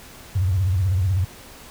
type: tone with vibrato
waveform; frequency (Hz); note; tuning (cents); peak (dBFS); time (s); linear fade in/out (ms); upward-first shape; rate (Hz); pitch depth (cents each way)
sine; 93.3; F#2; +15; -17; 0.35-1.25; 10; triangle; 16; 190
effects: pink hiss -43 dBFS RMS until 1.7 s